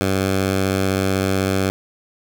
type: tone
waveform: 10% pulse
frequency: 95.9 Hz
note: G2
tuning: 37 cents flat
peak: -9 dBFS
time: 0.01-1.7 s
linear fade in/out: 0 ms
effects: none